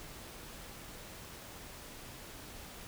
silence, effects pink hiss -49 dBFS RMS until 2.87 s

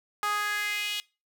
sawtooth tone with high-pass filter sweep, 415.3 Hz, G#4, in tune, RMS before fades -30 dBFS, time 0.23-1 s, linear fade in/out 0 ms, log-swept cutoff 1100 to 3100 Hz, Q 3.5, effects noise-tail reverb RT60 0.3 s tail -23 dB re dry

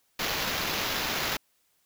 blue noise with sample-and-hold, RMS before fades -30 dBFS, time 0.19-1.37 s, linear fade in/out 5 ms, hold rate 8820 Hz, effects white hiss -70 dBFS RMS until 1.85 s

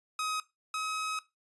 sawtooth tone pair in turn, 1264 / 1273.5 Hz, D#6 / D#6, +27 / +40 cents, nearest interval unison, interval 13 cents, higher second, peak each -27 / -28 dBFS, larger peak first, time 0.19-0.4 / 0.74-1.19 s, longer second, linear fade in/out 2 ms, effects noise-tail reverb RT60 0.2 s tail -17 dB re dry + resampled to 24000 Hz

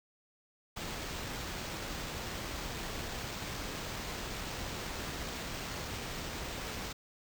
pink noise with sample-and-hold, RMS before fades -40 dBFS, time 0.76-6.93 s, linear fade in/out 10 ms, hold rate 11025 Hz, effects none

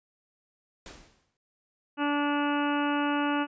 pink noise with exponential decay, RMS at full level -42 dBFS, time 0.86-1.37 s, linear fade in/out 1 ms, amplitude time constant 110 ms
harmonic tone, 290 Hz, D4, 22 cents flat, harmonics 1 / 2 / 3 / 4 / 5 / 6 / 7 / 8 / 9 / 10, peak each -27 / -36 / -32 / -35 / -34 / -43 / -47 / -46 / -39 / -41 dBFS, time 1.97-3.47 s, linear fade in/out 50 ms
effects resampled to 16000 Hz

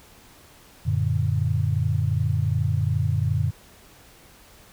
sine chord, Gb augmented, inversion none, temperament equal with one note detuned, 92.5 / 115.2 / 146.83 Hz, Gb2 / Bb2 / D3, 0 / -20 / 0 cents, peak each -24 / -24 / -25 dBFS, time 0.85-3.51 s, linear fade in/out 20 ms, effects pink hiss -51 dBFS RMS until 4.72 s

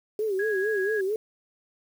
sine tone with vibrato, 407.6 Hz, G#4, 32 cents flat, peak -24 dBFS, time 0.19-1.16 s, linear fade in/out 2 ms, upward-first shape sine, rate 4.4 Hz, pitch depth 140 cents each way
sine tone, 1656 Hz, G#6, 5 cents flat, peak -29 dBFS, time 0.39-1.01 s, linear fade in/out 5 ms
effects 8-bit

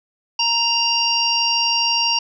harmonic tone, 932.3 Hz, A#5, in tune, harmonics 1 / 3 / 5 / 6, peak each -23 / -20 / -22 / -21 dBFS, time 0.39-2.19 s, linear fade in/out 5 ms, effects none

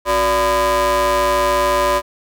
35% pulse ring-modulated tone, 213 Hz, G#3, 44 cents sharp, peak -9 dBFS, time 0.05-2.02 s, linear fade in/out 50 ms, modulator 795 Hz, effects none

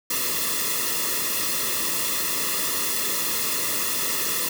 white noise with comb filter, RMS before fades -25 dBFS, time 0.1-4.49 s, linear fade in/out 5 ms, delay 1.3 ms, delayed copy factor -0.95, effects none

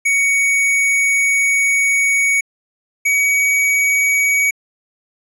square tone pair in turn, 2238 / 2259 Hz, C#7 / C#7, +16 / +32 cents, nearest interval unison, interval 16 cents, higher second, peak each -13 dBFS, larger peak neither, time 0.05-2.41 / 3.05-4.51 s, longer first, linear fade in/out 10 ms, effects low-pass 12000 Hz 12 dB/octave

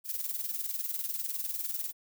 violet noise with tremolo, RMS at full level -33 dBFS, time 0.04-1.93 s, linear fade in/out 50 ms, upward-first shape square, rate 20 Hz, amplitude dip 60%, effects none

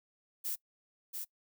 violet noise with echo, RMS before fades -36 dBFS, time 0.44-0.56 s, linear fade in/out 20 ms, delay 690 ms, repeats 1, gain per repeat -4 dB, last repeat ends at 1.25 s, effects noise-tail reverb RT60 0.1 s tail -22 dB re dry

